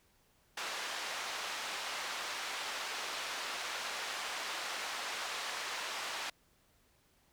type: band-pass noise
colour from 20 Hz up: pink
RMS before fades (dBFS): -40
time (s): 0.57-6.3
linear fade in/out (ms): 5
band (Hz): 860 to 5600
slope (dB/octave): 12
effects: pink hiss -70 dBFS RMS until 7.32 s